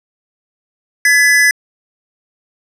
square tone pair together, 1700 / 1997.3 Hz, G#6 / B6, +40 / +19 cents, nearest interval minor third, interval 279 cents, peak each -11 dBFS, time 1.05-1.51 s, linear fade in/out 2 ms, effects low-pass 12000 Hz 12 dB/octave

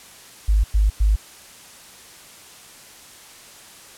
sine tone bursts, 51.91 Hz, G#1, in tune, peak -13 dBFS, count 3, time 0.48-1.16 s, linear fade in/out 10 ms, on 160 ms, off 100 ms, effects white hiss -44 dBFS RMS until 3.97 s + low-pass 11000 Hz 12 dB/octave

